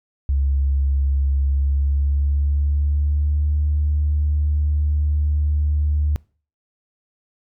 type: tone with pitch glide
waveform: sine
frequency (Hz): 68.9 to 74.27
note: C#2 to D2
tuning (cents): -10 to +20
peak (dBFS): -15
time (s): 0.29-6.16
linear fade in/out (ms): 0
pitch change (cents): +130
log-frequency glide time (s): 1.44-3.51
effects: noise-tail reverb RT60 0.4 s tail -24 dB re dry + tanh soft clip ceiling -11 dBFS